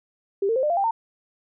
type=tone with pitch steps; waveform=sine; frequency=395.5 / 454.3 / 521.9 / 599.5 / 688.6 / 791 / 908.6 Hz; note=G4 / A#4 / C5 / D5 / F5 / G5 / A#5; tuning=+15 / -45 / -4 / +36 / -25 / +15 / -45 cents; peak=-19 dBFS; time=0.42-0.91 s; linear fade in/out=5 ms; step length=70 ms; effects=none